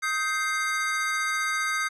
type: tone cluster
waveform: square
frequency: 1257 / 1564 / 2100 Hz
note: D#6 / G6 / C7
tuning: +17 / -4 / +6 cents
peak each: -30 dBFS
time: 0.02-1.89 s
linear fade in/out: 20 ms
effects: low-pass 10000 Hz 12 dB/octave